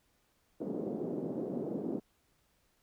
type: band-pass noise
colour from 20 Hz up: white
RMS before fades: -37 dBFS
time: 0.6-2 s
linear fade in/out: 10 ms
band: 180 to 440 Hz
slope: 24 dB/octave
effects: pink hiss -73 dBFS RMS until 2.82 s